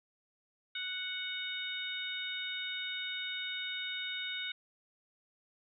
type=harmonic tone; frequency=740 Hz; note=F#5; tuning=in tune; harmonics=2 / 3 / 4 / 5; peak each=-43 / -42 / -44 / -39 dBFS; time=0.75-4.52 s; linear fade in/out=5 ms; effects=none